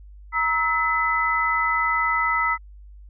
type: tone cluster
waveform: sine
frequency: 940 / 1299 / 2009 Hz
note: A#5 / E6 / B6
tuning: +14 / -26 / +29 cents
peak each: -26 / -22 / -23 dBFS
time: 0.32-2.58 s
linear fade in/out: 50 ms
effects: added 50 Hz sine -41 dBFS peak until 3.09 s